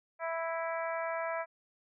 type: harmonic tone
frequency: 329.6 Hz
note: E4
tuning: in tune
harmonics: 2 / 3 / 4 / 5 / 6 / 7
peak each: -35 / -39 / -41 / -43 / -45 / -46 dBFS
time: 0.19-1.46 s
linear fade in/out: 50 ms
effects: none